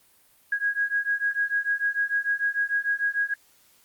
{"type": "beating tone pair", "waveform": "sine", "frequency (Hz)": [1643, 1649.7], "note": ["G#6", "G#6"], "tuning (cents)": [-19, -12], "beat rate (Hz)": 6.7, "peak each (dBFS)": -26, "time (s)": [0.52, 3.34], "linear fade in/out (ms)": 5, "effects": ["white hiss -60 dBFS RMS until 3.84 s", "Opus 32 kbps"]}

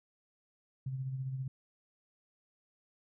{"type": "tone with tremolo", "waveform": "sine", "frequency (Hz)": 132, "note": "C3", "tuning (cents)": 16, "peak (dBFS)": -33, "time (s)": [0.86, 1.48], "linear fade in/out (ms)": 5, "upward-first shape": "sine", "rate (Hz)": 15, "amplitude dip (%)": 45, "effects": []}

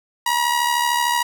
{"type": "tone with amplitude modulation", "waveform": "sawtooth", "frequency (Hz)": 959, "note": "A#5", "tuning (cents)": 49, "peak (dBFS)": -11, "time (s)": [0.26, 1.23], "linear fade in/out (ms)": 5, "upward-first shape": "sine", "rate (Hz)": 73.3, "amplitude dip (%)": 55, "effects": []}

